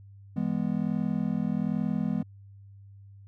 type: chord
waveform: triangle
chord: E major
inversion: none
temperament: just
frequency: 164.81 / 206 / 247.2 Hz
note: E3 / G#3 / B3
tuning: 0 / -14 / +2 cents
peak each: -29 / -27 / -29 dBFS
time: 0.36-2.23 s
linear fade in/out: 10 ms
effects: added 99 Hz sine -47 dBFS peak until 3.27 s